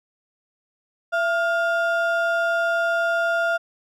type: ring-modulated tone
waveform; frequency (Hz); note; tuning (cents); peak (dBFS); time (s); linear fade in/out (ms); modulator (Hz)
triangle; 1042; C6; -7; -14; 1.12-3.58; 20; 370
effects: none